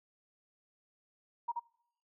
sine tone with echo, 945 Hz, A#5, 23 cents sharp, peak -31 dBFS, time 1.48-1.52 s, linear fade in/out 10 ms, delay 78 ms, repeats 1, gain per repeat -2 dB, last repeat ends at 1.598 s, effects noise-tail reverb RT60 0.8 s tail -25 dB re dry

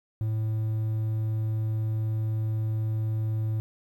triangle tone, 109.5 Hz, A2, 8 cents flat, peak -23 dBFS, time 0.21-3.6 s, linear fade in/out 0 ms, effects 10-bit

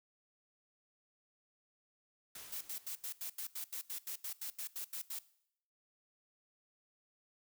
white noise with exponential decay, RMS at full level -48 dBFS, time 2.35-3.46 s, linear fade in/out 5 ms, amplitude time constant 240 ms
blue noise bursts, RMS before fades -42 dBFS, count 16, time 2.52-5.19 s, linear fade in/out 5 ms, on 90 ms, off 82 ms
effects noise-tail reverb RT60 0.7 s tail -19 dB re dry

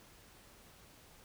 silence, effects pink hiss -60 dBFS RMS until 1.24 s

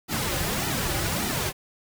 pink noise with flanger, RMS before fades -27 dBFS, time 0.08-1.53 s, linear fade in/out 50 ms, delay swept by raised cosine 1.8 to 4.5 ms, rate 1.7 Hz, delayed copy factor -0.8, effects none

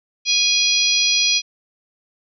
harmonic tone, 825 Hz, G#5, 12 cents flat, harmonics 3 / 4 / 5 / 6 / 7, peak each -21 / -21 / -21 / -21 / -21 dBFS, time 0.25-1.42 s, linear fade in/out 50 ms, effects none

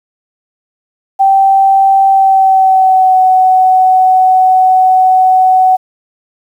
sine tone with pitch glide, 778 to 747.6 Hz, G5 to F#5, -13 to +18 cents, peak -4 dBFS, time 1.19-5.77 s, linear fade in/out 20 ms, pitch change -69 cents, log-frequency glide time 2.08-3.18 s, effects 7-bit

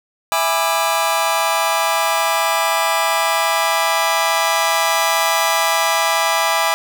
sawtooth chord, E dominant seventh, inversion none, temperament just, 659.3 / 824.1 / 988.9 / 1186.7 Hz, E5 / G#5 / B5 / D6, 0 / -14 / +2 / +18 cents, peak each -17 dBFS, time 0.32-6.74 s, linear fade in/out 0 ms, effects none

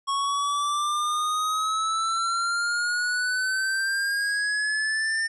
square exponential sweep, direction up, 1100 to 1806 Hz, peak -24 dBFS, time 0.07-5.28 s, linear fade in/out 20 ms, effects resampled to 24000 Hz

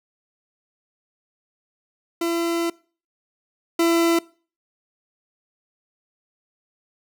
40% pulse tone pair in turn, 337.4 / 335.5 Hz, E4 / E4, +40 / +31 cents, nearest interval unison, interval 9 cents, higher first, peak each -20 / -15 dBFS, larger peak second, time 2.21-2.7 / 3.79-4.19 s, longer first, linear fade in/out 5 ms, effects noise-tail reverb RT60 0.4 s tail -23 dB re dry

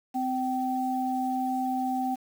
sine tone pair together, 257.7 / 771.7 Hz, C4 / G5, -26 / -27 cents, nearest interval octave + perfect fifth, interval 1899 cents, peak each -29 / -28 dBFS, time 0.14-2.16 s, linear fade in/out 20 ms, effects 8-bit

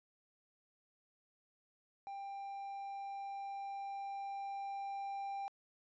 triangle tone with level ramp, 792 Hz, G5, 18 cents sharp, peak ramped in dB -41 to -37 dBFS, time 2.07-5.48 s, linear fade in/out 0 ms, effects resampled to 16000 Hz

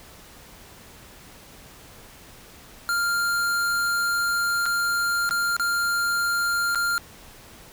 square tone with dropouts, 1396.9 Hz, F6, in tune, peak -22 dBFS, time 2.89-6.98 s, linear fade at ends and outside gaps 0 ms, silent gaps 4.657-4.662 / 5.292-5.309 / 5.566-5.597 / 6.748-6.756 s, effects pink hiss -47 dBFS RMS until 7.72 s

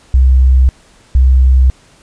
sine tone pair in turn, 64.6 / 64.6 Hz, C2 / C2, -21 / -21 cents, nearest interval unison, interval 0 cents, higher neither, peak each -4 dBFS, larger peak neither, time 0.14-0.69 / 1.15-1.7 s, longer neither, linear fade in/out 0 ms, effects pink hiss -46 dBFS RMS until 2.02 s + resampled to 22050 Hz

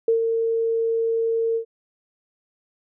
sine tone with ADSR envelope, 455.3 Hz, A#4, 41 cents flat, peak -14 dBFS, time 0.08-1.65 s, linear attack 3 ms, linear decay 110 ms, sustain -5 dB, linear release 93 ms, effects none

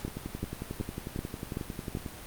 two click trains, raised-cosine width 3 ms, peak -19 / -22 dBFS, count 6 / 23, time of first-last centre 0.05-1.951 / 0.08-2.062 s, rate 2.63 / 11.1 Hz, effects pink hiss -45 dBFS RMS until 2.26 s + Opus 48 kbps

